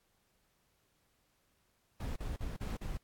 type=noise bursts; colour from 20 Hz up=brown; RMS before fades=-38 dBFS; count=5; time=2-2.972 s; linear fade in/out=5 ms; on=160 ms; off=43 ms; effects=pink hiss -75 dBFS RMS until 3.03 s + AAC 64 kbps